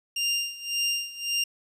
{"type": "tone with tremolo", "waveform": "25% pulse", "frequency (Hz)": 2794, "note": "F7", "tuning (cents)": 0, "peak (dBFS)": -19, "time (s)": [0.16, 1.44], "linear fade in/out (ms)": 5, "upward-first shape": "sine", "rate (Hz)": 1.8, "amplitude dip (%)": 85, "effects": ["resampled to 32000 Hz", "10-bit"]}